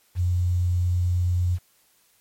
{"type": "tone with quantisation", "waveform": "sine", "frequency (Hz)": 89.1, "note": "F2", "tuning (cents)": 35, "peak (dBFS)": -19, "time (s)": [0.15, 1.59], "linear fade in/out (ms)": 50, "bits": 8, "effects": ["white hiss -62 dBFS RMS until 2.2 s", "MP3 64 kbps"]}